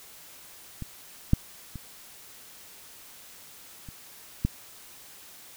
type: clicks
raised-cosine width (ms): 5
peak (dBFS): -22 / -6 / -25 / -29 / -11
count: 5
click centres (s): 0.823 / 1.334 / 1.757 / 3.888 / 4.45
effects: white hiss -49 dBFS RMS until 5.56 s